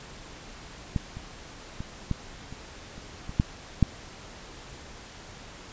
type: clicks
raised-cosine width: 5 ms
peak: -13 / -26 / -21 / -14 / -28 / -30 / -23 / -8 / -6 dBFS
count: 9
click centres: 0.962 / 1.17 / 1.805 / 2.113 / 2.526 / 2.98 / 3.294 / 3.399 / 3.827 s
effects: pink hiss -45 dBFS RMS until 5.72 s + resampled to 16000 Hz